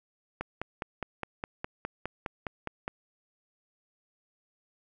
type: click train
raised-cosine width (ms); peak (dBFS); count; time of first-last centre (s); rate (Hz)
0.5; -18; 13; 0.41-2.879; 4.86
effects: none